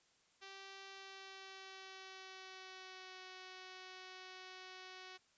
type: tone with pitch glide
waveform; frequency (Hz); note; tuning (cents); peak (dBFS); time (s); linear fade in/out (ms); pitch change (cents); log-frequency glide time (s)
5% pulse; 389 to 371.9; G4 to F#4; -13 to +9; -40; 0.41-5.18; 20; -78; 0.88-3.2
effects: white hiss -73 dBFS RMS until 5.37 s + resampled to 16000 Hz